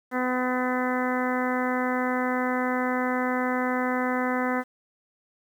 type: harmonic tone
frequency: 252.4 Hz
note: B3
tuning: 38 cents sharp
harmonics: 1 / 2 / 3 / 4 / 5 / 6 / 7 / 8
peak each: -27 / -30 / -32 / -33 / -34 / -35 / -35 / -36 dBFS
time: 0.11-4.64 s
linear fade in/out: 50 ms
effects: 9-bit

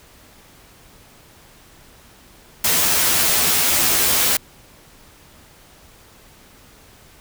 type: noise with comb filter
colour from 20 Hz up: white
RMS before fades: -17 dBFS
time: 2.64-4.37 s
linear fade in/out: 5 ms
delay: 12 ms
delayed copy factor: +1
effects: pink hiss -48 dBFS RMS until 7.2 s

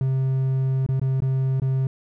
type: tone with dropouts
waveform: triangle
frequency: 132.5 Hz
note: C3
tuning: 22 cents sharp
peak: -17 dBFS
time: 0.01-1.87 s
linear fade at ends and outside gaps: 2 ms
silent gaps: 0.864-0.888 / 0.997-1.015 / 1.204-1.22 / 1.599-1.619 s
effects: none

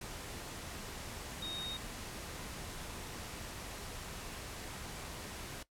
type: tone in noise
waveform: sine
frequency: 3729 Hz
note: A#7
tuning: in tune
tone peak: -38 dBFS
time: 1.42-1.77 s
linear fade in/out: 5 ms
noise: pink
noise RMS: -45 dBFS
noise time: 0.01-5.63 s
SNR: +4 dB
effects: noise-tail reverb RT60 0.1 s tail -17 dB re dry + low-pass 12000 Hz 12 dB/octave

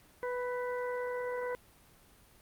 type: harmonic tone with a mistuned harmonic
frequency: 493.9 Hz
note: B4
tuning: in tune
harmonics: 1 / 2 / 3 / 4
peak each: -34 / -40 / -44 / -46 dBFS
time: 0.23-1.55 s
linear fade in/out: 0 ms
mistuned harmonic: 3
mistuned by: +21 cents
effects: pink hiss -61 dBFS RMS until 2.41 s + Opus 32 kbps

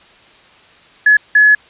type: tone bursts at uneven times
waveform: sine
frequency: 1700 Hz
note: G#6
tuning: 40 cents sharp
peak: -5 dBFS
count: 2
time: 1.06-1.17 / 1.35-1.55 s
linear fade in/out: 5 ms
effects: white hiss -45 dBFS RMS until 1.69 s + resampled to 8000 Hz

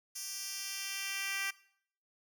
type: tone with high-pass filter sweep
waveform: 10% pulse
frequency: 392 Hz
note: G4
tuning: in tune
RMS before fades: -39 dBFS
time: 0.15-1.51 s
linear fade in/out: 10 ms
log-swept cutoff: 6300 to 2000 Hz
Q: 1.3
effects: noise-tail reverb RT60 0.6 s tail -19 dB re dry

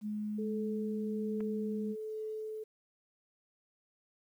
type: tone with pitch glide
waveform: sine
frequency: 211 to 209.7 Hz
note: G#3 to G#3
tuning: +28 to +17 cents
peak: -34 dBFS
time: 0.01-1.96 s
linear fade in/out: 50 ms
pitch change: -11 cents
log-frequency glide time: 0.86-1.79 s
type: tone with tremolo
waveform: sine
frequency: 433.9 Hz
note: A4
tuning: 24 cents flat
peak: -36 dBFS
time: 0.38-2.64 s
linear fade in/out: 10 ms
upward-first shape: triangle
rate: 1.2 Hz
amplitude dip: 30%
type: clicks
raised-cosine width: 0.5 ms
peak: -37 dBFS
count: 2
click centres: 1.405 / 1.408 s
effects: 11-bit

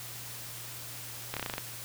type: slowing click train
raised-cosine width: 0.3 ms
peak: -17 dBFS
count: 8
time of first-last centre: 1.34-1.581 s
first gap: 27 ms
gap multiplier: 1.08
effects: added 118 Hz sine -49 dBFS peak until 1.84 s + white hiss -43 dBFS RMS until 1.84 s

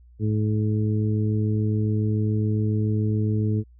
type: harmonic tone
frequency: 107.1 Hz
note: A2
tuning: 46 cents flat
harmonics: 1 / 2 / 3 / 4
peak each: -21 / -27 / -31 / -33 dBFS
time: 0.19-3.64 s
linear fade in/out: 50 ms
effects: added 60 Hz sine -48 dBFS peak until 3.79 s

